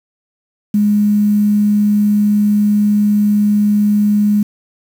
sine tone with quantisation, 207.7 Hz, G#3, in tune, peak -9 dBFS, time 0.74-4.43 s, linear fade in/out 5 ms, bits 6, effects none

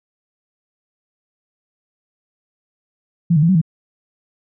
sine tone with pitch steps, 169.4 / 148.1 / 166 / 189.4 / 161.2 Hz, E3 / D3 / E3 / F#3 / E3, +48 / +15 / +12 / +41 / -38 cents, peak -10 dBFS, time 3.3-3.615 s, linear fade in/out 10 ms, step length 63 ms, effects none

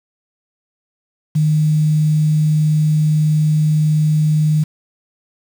sine tone with quantisation, 153.6 Hz, D#3, 22 cents flat, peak -11 dBFS, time 1.35-4.64 s, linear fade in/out 10 ms, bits 6, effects none

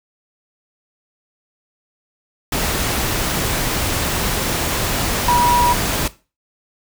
sine tone in noise, 968 Hz, B5, 35 cents flat, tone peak -12 dBFS, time 5.28-5.73 s, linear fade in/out 5 ms, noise pink, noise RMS -20 dBFS, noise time 2.52-6.08 s, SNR +5 dB, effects noise-tail reverb RT60 0.3 s tail -17 dB re dry

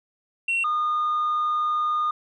sine tone pair in turn, 2727 / 1222.1 Hz, F7 / D#6, -42 / -31 cents, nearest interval octave + major second, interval 1389 cents, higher first, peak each -19 dBFS, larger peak neither, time 0.48-0.64 / 0.64-2.11 s, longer second, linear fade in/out 5 ms, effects tanh soft clip ceiling -19 dBFS

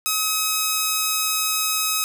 5% pulse tone, 1274 Hz, D#6, 41 cents sharp, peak -8 dBFS, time 0.06-2.04 s, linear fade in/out 0 ms, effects none

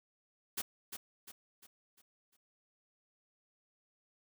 white noise with echo, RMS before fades -37 dBFS, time 0.57-0.62 s, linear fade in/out 10 ms, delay 350 ms, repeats 5, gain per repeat -7 dB, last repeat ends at 2.37 s, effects none

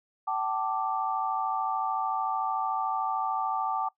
sine chord, G suspended second, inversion none, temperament equal with one note detuned, 766.5 / 880 / 1174.7 Hz, G5 / A5 / D6, -39 / 0 / 0 cents, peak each -31 dBFS, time 0.27-3.89 s, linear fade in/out 10 ms, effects noise-tail reverb RT60 0.1 s tail -20 dB re dry

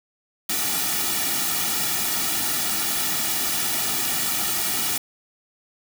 white noise with comb filter, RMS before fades -24 dBFS, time 0.49-4.98 s, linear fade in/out 5 ms, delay 1.9 ms, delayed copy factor -0.75, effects none

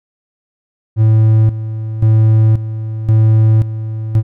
triangle tone with tremolo, 110 Hz, A2, in tune, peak -4 dBFS, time 0.96-4.23 s, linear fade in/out 50 ms, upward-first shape square, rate 0.94 Hz, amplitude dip 75%, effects none

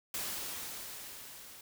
white noise with level ramp, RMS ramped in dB -37 to -52 dBFS, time 0.14-1.61 s, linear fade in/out 2 ms, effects none

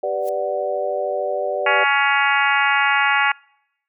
sine chord, G major seventh, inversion none, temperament equal, 392 / 493.9 / 587.3 / 740 Hz, G4 / B4 / D5 / F#5, 0 / 0 / 0 / 0 cents, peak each -28 / -26 / -22 / -27 dBFS, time 0.03-1.84 s, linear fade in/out 5 ms
blue noise with exponential growth, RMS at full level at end -36 dBFS, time 0.19-0.29 s, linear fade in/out 0 ms, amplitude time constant 21 ms
harmonic tone, 280 Hz, C#4, 18 cents sharp, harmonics 3 / 4 / 5 / 6 / 7 / 8 / 9 / 10, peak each -21 / -23 / -22 / -22 / -22 / -24 / -26 / -27 dBFS, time 1.66-3.32 s, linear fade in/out 5 ms
effects noise-tail reverb RT60 0.8 s tail -26 dB re dry

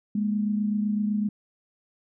sine tone pair together, 207.7 / 235.6 Hz, G#3 / A#3, 0 / +19 cents, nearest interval major second, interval 219 cents, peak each -23 / -32 dBFS, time 0.15-1.29 s, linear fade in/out 5 ms, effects none

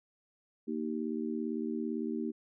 harmonic tone, 77.78 Hz, D#2, in tune, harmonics 3 / 4 / 5, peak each -35 / -37 / -39 dBFS, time 0.67-2.32 s, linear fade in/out 20 ms, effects none

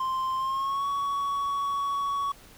triangle tone with pitch glide, 1046.5 to 1121.6 Hz, C6 to C#6, 0 to +20 cents, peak -24 dBFS, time 0-2.32 s, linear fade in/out 5 ms, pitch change +120 cents, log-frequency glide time 0.36-0.87 s, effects pink hiss -52 dBFS RMS until 2.57 s

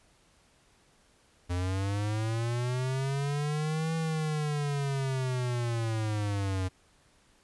square linear two-way sweep, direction up then down, 87.31 to 163.1 to 91.9 Hz, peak -29 dBFS, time 1.49-6.69 s, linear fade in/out 20 ms, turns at 3.95 s, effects pink hiss -64 dBFS RMS until 7.43 s + resampled to 24000 Hz

